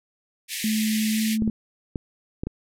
pink band-pass noise, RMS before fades -31 dBFS, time 0.48-1.38 s, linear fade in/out 50 ms, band 1800 to 15000 Hz, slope 96 dB/octave
sine tone with pitch glide, 216.7 to 219.1 Hz, A3 to A3, -26 to -7 cents, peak -21 dBFS, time 0.64-1.5 s, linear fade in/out 2 ms, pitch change +19 cents, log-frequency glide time 1.12-1.19 s
clicks, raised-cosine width 3 ms, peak -15 dBFS, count 5, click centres 1.422 / 1.477 / 1.958 / 2.435 / 2.47 s
effects none

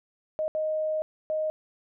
sine tone bursts at uneven times, 622.3 Hz, D#5, in tune, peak -25 dBFS, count 3, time 0.39-0.48 / 0.55-1.02 / 1.3-1.5 s, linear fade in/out 0 ms, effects none

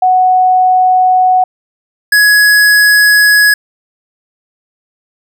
sine / square tone pair in turn, 740 / 1677.6 Hz, F#5 / G#6, 0 / +17 cents, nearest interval octave + major second, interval 1417 cents, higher second, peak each -5 dBFS, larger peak neither, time 0.02-1.44 / 2.12-3.54 s, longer neither, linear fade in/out 5 ms, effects none

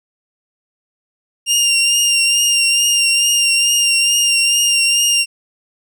20% pulse tone with vibrato, 2794 Hz, F7, in tune, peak -6 dBFS, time 1.46-5.26 s, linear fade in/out 50 ms, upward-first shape triangle, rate 2.3 Hz, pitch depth 33 cents each way, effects none

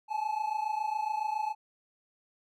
triangle tone pair together, 842.8 / 870 Hz, G#5 / A5, +25 / -20 cents, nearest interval minor second, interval 55 cents, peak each -31 / -30 dBFS, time 0.08-1.55 s, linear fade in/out 50 ms, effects none

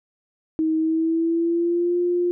sine tone with pitch glide, 317.3 to 352.1 Hz, D#4 to F4, +34 to +14 cents, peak -18 dBFS, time 0.59-2.31 s, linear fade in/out 0 ms, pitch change +180 cents, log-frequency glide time 0.77-1.98 s, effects none

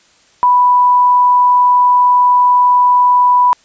sine tone, 987.8 Hz, B5, in tune, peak -6 dBFS, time 0.43-3.53 s, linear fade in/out 0 ms, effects white hiss -50 dBFS RMS until 3.64 s + resampled to 16000 Hz

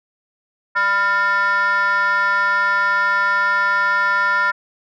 sine tone with frequency modulation, 1396.9 Hz, F6, in tune, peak -12 dBFS, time 0.75-4.52 s, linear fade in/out 20 ms, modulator 402 Hz, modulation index 1, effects tanh soft clip ceiling -13 dBFS

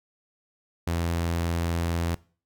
sawtooth tone, 84.5 Hz, E2, 43 cents sharp, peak -21 dBFS, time 0.87-2.15 s, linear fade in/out 5 ms, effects noise-tail reverb RT60 0.4 s tail -21 dB re dry

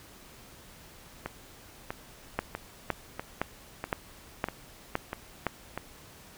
two click trains, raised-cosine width 0.5 ms, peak -12 / -18 dBFS, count 7 / 8, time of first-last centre 2.39-5.467 / 1.26-5.776 s, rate 1.95 / 1.55 Hz, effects pink hiss -52 dBFS RMS until 6.37 s

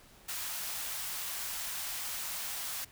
white high-pass noise, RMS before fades -38 dBFS, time 0.28-2.85 s, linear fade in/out 10 ms, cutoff 670 Hz, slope 24 dB/octave, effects pink hiss -58 dBFS RMS until 2.91 s

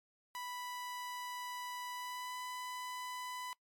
sawtooth tone with pitch glide, 987.8 to 998.7 Hz, B5 to B5, 0 to +19 cents, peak -38 dBFS, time 0.35-3.53 s, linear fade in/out 0 ms, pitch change +19 cents, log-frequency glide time 1.92-2.36 s, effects noise-tail reverb RT60 0.1 s tail -22 dB re dry + MP3 96 kbps

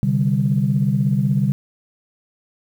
sine chord, C suspended second, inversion none, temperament just, 130.81 / 147.16 / 196.22 Hz, C3 / D3 / G3, 0 / +4 / +2 cents, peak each -19 dBFS, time 0.03-1.52 s, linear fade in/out 0 ms, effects tanh soft clip ceiling -6 dBFS + 8-bit

